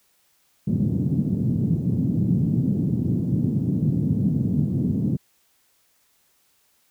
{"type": "band-pass noise", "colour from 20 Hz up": "white", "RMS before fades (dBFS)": -22, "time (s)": [0.67, 5.17], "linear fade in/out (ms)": 10, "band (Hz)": [110, 220], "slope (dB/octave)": 24, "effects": ["white hiss -64 dBFS RMS until 6.9 s"]}